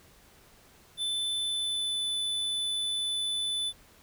square tone with pitch glide, 3520 to 3498 Hz, A7 to A7, 0 to -11 cents, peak -29 dBFS, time 0.97-3.73 s, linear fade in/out 50 ms, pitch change -11 cents, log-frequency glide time 1.38-2.04 s, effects pink hiss -58 dBFS RMS until 4.02 s

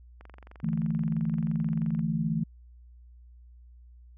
click train, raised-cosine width 0.5 ms, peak -34 dBFS, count 42, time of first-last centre 0.21-1.993 s, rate 23 Hz
sine chord, D suspended second, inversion none, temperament just, 146.83 / 165.19 / 220.2 Hz, D3 / E3 / A3, 0 / +4 / +2 cents, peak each -33 / -28 / -30 dBFS, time 0.63-2.44 s, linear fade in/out 10 ms
effects added 60 Hz sine -49 dBFS peak until 4.17 s

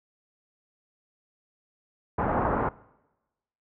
white low-pass noise, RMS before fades -26 dBFS, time 2.18-2.69 s, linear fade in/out 5 ms, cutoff 1200 Hz, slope 24 dB/octave, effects noise-tail reverb RT60 1.0 s tail -22 dB re dry + low-pass 2000 Hz 12 dB/octave

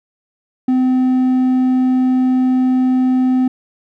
sine tone with hard clipping, 256.1 Hz, C4, 37 cents flat, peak -12 dBFS, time 0.68-3.48 s, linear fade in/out 5 ms, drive 3 dB, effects none

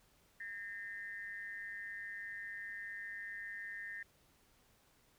sine tone with amplitude modulation, 1827 Hz, A#6, 35 cents flat, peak -39 dBFS, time 0.4-4.03 s, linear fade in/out 5 ms, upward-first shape sine, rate 205 Hz, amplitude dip 85%, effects pink hiss -70 dBFS RMS until 5.18 s

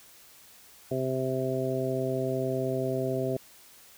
harmonic tone, 130.81 Hz, C3, in tune, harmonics 1 / 2 / 3 / 4 / 5, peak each -33 / -34 / -31 / -35 / -33 dBFS, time 0.91-3.37 s, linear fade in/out 5 ms, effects white hiss -54 dBFS RMS until 3.97 s

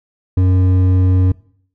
sine tone with hard clipping, 92.5 Hz, F#2, in tune, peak -11 dBFS, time 0.37-1.32 s, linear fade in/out 5 ms, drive 8 dB, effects noise-tail reverb RT60 0.6 s tail -22 dB re dry

